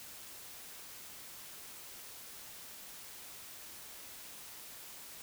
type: silence
effects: white hiss -50 dBFS RMS until 5.22 s